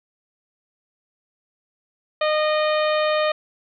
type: harmonic tone with a mistuned harmonic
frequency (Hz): 612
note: D#5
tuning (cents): -29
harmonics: 1 / 2 / 3 / 4 / 5 / 6 / 7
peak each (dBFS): -19 / -25 / -29 / -31 / -33 / -35 / -36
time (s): 2.21-3.32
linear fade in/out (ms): 5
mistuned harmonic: 3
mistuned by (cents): +22
effects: none